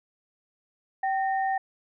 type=tone pair together; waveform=sine; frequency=772 / 1836.1 Hz; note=G5 / A#6; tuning=-27 / -27 cents; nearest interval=octave + minor third; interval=1500 cents; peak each=-24 / -33 dBFS; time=1.03-1.58 s; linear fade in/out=5 ms; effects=none